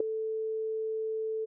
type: tone with ADSR envelope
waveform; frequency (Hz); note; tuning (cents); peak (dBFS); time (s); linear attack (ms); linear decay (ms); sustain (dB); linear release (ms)
sine; 440; A4; 0; -18; 0-1.46; 4; 4; -12; 22
effects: none